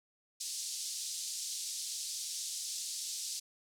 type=band-pass noise; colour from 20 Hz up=pink; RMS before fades=-40 dBFS; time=0.4-3.4 s; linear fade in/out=10 ms; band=4400 to 9400 Hz; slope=24 dB/octave; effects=none